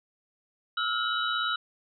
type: tone cluster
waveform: sine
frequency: 1304 / 1421 / 2993 / 3843 Hz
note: E6 / F6 / F#7 / B7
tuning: -19 / +30 / +19 / -48 cents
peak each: -31 / -30 / -35 / -32 dBFS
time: 0.77-1.56 s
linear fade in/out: 5 ms
effects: none

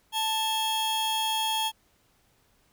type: tone pair together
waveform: 45% pulse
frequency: 880 / 3276 Hz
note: A5 / G#7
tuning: 0 / -24 cents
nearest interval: octave + major seventh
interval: 2276 cents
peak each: -28 dBFS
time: 0.12-1.72 s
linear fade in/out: 50 ms
effects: pink hiss -66 dBFS RMS until 2.72 s

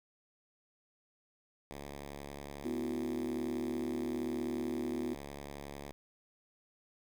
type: tone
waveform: 5% pulse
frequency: 71 Hz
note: C#2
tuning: 42 cents sharp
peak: -33 dBFS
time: 1.71-5.92 s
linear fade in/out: 0 ms
type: chord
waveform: sine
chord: B suspended fourth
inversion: none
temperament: just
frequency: 246.9 / 329.3 / 370.4 Hz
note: B3 / E4 / F#4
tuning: 0 / -2 / +2 cents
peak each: -37 / -39 / -40 dBFS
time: 2.64-5.15 s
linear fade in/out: 20 ms
effects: 10-bit

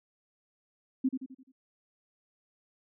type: tone with echo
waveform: sine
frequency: 261.6 Hz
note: C4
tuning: in tune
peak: -23 dBFS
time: 1.04-1.09 s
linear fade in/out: 10 ms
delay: 86 ms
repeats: 5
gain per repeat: -7 dB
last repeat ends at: 1.52 s
effects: none

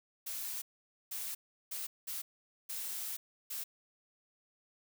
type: noise bursts at uneven times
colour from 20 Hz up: blue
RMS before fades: -40 dBFS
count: 6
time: 0.26-0.62 / 1.11-1.35 / 1.71-1.87 / 2.07-2.22 / 2.69-3.17 / 3.5-3.64 s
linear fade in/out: 10 ms
effects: none

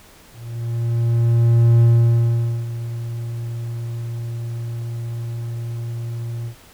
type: tone with ADSR envelope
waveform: triangle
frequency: 117 Hz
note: A#2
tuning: 7 cents sharp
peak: -7 dBFS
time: 0.32-6.55 s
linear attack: 1500 ms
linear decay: 840 ms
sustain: -15 dB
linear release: 84 ms
effects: pink hiss -47 dBFS RMS until 6.73 s

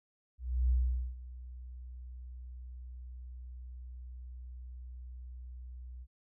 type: tone with ADSR envelope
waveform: sine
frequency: 62 Hz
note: B1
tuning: 7 cents sharp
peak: -24 dBFS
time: 0.38-6.07 s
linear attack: 320 ms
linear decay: 450 ms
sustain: -19 dB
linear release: 50 ms
effects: none

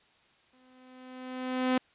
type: tone with exponential growth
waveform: sawtooth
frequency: 255.7 Hz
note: C4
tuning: 40 cents flat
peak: -19 dBFS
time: 0.53-1.78 s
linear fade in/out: 5 ms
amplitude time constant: 270 ms
effects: white hiss -64 dBFS RMS until 1.94 s + resampled to 8000 Hz

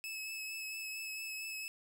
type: tone with vibrato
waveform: sawtooth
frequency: 2594 Hz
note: E7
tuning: 28 cents flat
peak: -37 dBFS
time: 0.04-1.68 s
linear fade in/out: 0 ms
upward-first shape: triangle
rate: 4.4 Hz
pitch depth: 22 cents each way
effects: none

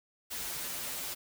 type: noise with comb filter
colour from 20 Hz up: white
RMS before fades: -38 dBFS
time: 0.3-1.15 s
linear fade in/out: 20 ms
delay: 9.6 ms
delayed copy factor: -1
effects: none

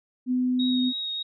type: tone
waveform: sine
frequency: 251.9 Hz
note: B3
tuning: 34 cents sharp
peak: -21 dBFS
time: 0.26-0.93 s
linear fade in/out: 50 ms
type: tone with vibrato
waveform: sine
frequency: 3767 Hz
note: A#7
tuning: 17 cents sharp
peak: -28 dBFS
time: 0.59-1.23 s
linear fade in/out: 10 ms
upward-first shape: triangle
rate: 3.3 Hz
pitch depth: 17 cents each way
effects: none

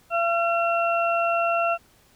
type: harmonic tone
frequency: 680 Hz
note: F5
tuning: 46 cents flat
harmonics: 1 / 2 / 4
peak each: -22 / -25 / -28 dBFS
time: 0.1-1.78 s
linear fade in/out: 50 ms
effects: pink hiss -58 dBFS RMS until 2.15 s

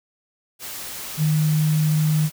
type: tone in noise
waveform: sine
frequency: 154.2 Hz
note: D#3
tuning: 15 cents flat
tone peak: -16 dBFS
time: 1.17-2.3 s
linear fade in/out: 50 ms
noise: white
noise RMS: -33 dBFS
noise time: 0.59-2.32 s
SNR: +14 dB
effects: none

